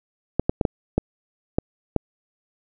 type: clicks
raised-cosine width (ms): 2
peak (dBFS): -5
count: 7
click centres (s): 0.396 / 0.495 / 0.612 / 0.652 / 0.98 / 1.585 / 1.963
effects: none